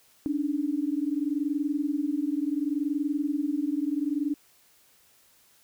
sine tone pair together, 281.8 / 302.5 Hz, C#4 / D#4, +29 / -49 cents, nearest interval minor second, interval 122 cents, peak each -28 dBFS, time 0.26-4.34 s, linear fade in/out 0 ms, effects white hiss -61 dBFS RMS until 5.63 s

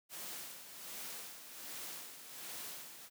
white noise with tremolo, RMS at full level -45 dBFS, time 0.09-3.1 s, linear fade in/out 50 ms, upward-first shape sine, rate 1.3 Hz, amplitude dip 60%, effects high-pass 150 Hz 12 dB/octave

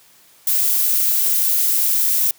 violet noise, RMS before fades -17 dBFS, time 0.47-2.31 s, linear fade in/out 2 ms, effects white hiss -51 dBFS RMS until 2.38 s + high-pass 80 Hz 12 dB/octave

